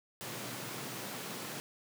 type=high-pass noise; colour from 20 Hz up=pink; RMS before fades=-42 dBFS; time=0.21-1.6 s; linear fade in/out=0 ms; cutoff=110 Hz; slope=96 dB/octave; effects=none